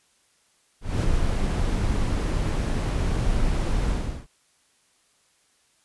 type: noise with ADSR envelope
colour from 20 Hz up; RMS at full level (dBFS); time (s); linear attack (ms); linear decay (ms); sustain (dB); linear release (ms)
brown; -20; 0.81-4.27; 220; 16; -3; 380
effects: white hiss -64 dBFS RMS until 5.84 s + resampled to 24000 Hz